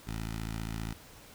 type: tone with notch filter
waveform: 10% pulse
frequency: 55 Hz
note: A1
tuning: in tune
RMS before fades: -37 dBFS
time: 0.07-0.93 s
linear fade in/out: 5 ms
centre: 510 Hz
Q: 0.63
effects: pink hiss -53 dBFS RMS until 1.34 s